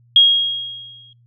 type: tone with exponential decay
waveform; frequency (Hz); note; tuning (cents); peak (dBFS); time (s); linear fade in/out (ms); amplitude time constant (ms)
sine; 3274; G#7; -25; -5; 0.16-1.13; 2; 210
effects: noise-tail reverb RT60 0.2 s tail -25 dB re dry + added 119 Hz sine -50 dBFS peak until 1.26 s